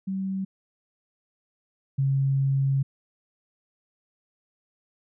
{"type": "tone pair in turn", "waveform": "sine", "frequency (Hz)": [191.8, 136.37], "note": ["G3", "C#3"], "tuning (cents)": [-37, -28], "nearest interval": "tritone", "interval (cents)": 591, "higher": "first", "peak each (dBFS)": [-26, -20], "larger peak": "second", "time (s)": [[0.07, 0.45], [1.98, 2.83]], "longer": "second", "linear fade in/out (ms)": 10, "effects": []}